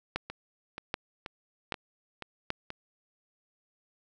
two click trains, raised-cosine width 0.3 ms, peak -22 / -14 dBFS, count 6 / 4, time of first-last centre 0.3-2.704 / 0.16-2.504 s, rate 2.08 / 1.28 Hz, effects none

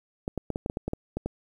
clicks, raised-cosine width 2 ms, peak -16 dBFS, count 11, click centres 0.279 / 0.377 / 0.503 / 0.559 / 0.661 / 0.699 / 0.771 / 0.88 / 0.934 / 1.17 / 1.26 s, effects 9-bit

